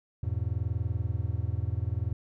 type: chord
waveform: triangle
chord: E major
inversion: none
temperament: just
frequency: 82.41 / 103.01 / 123.61 Hz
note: E2 / G#2 / B2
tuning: 0 / -14 / +2 cents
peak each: -30 / -29 / -33 dBFS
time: 0.23-2.13 s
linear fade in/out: 5 ms
effects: none